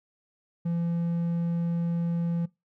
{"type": "tone", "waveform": "triangle", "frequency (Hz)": 169.8, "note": "F3", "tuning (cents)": -48, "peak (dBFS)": -23, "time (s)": [0.65, 2.46], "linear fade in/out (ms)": 10, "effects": ["noise-tail reverb RT60 0.2 s tail -21 dB re dry"]}